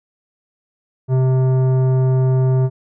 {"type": "tone with tanh clipping", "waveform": "sine", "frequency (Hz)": 130, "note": "C3", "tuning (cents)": -11, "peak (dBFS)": -14, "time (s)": [1.08, 2.7], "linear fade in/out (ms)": 50, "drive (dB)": 13, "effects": []}